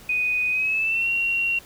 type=tone with pitch glide; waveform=sine; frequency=2489 to 2746 Hz; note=D#7 to F7; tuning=0 to -30 cents; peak=-20 dBFS; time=0.09-1.59 s; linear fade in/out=5 ms; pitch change=+170 cents; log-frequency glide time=0.5-1.09 s; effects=pink hiss -47 dBFS RMS until 1.65 s